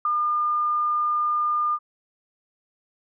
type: tone with ADSR envelope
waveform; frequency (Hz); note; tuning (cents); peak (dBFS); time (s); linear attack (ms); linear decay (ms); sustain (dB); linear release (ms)
sine; 1208; D6; +48; -17; 0.05-1.79; 4; 3; -3; 53
effects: none